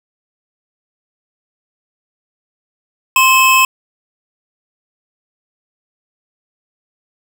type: tone pair together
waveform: square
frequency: 1046.5 / 2589 Hz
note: C6 / E7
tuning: 0 / -32 cents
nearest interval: octave + major third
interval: 1568 cents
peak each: -11 dBFS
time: 3.16-3.65 s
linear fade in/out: 2 ms
effects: none